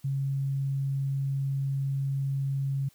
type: tone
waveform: sine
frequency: 137.1 Hz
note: C#3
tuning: 19 cents flat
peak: -26 dBFS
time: 0.04-2.89 s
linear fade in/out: 10 ms
effects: white hiss -62 dBFS RMS until 2.94 s